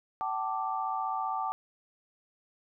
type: chord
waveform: sine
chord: G suspended second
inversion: none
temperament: equal with one note detuned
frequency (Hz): 764.8 / 880 / 1174.7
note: G5 / A5 / D6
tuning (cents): -43 / 0 / 0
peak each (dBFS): -34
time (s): 0.21-1.52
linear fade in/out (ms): 0
effects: none